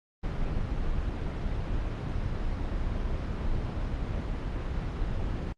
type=noise; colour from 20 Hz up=brown; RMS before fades=-30 dBFS; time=0.23-5.53 s; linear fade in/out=10 ms; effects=low-pass 4000 Hz 12 dB/octave + Opus 24 kbps